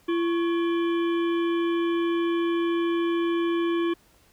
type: harmonic tone with a mistuned harmonic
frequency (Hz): 339.2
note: E4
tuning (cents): +50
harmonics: 1 / 3 / 5 / 7 / 9 / 10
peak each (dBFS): -22 / -34 / -39 / -41 / -43 / -45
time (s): 0.08-3.94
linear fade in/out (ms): 10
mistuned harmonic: 3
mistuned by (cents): +140
effects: pink hiss -60 dBFS RMS until 4.32 s